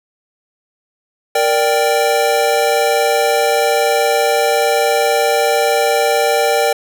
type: chord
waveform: square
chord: G minor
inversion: first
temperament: equal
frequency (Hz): 466.2 / 587.3 / 784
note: Bb4 / D5 / G5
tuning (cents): 0 / 0 / 0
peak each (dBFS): -17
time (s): 1.35-6.73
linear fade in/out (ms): 5
effects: none